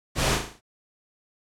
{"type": "noise with echo", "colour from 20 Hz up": "pink", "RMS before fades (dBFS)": -24, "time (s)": [0.15, 0.39], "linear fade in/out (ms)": 50, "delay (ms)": 37, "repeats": 6, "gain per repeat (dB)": -5, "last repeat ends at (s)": 0.612, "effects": ["low-pass 9000 Hz 12 dB/octave"]}